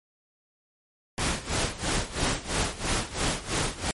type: noise with tremolo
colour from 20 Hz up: pink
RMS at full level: -25 dBFS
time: 1.18-3.91 s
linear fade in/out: 0 ms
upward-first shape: sine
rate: 3 Hz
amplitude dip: 85%
effects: MP3 48 kbps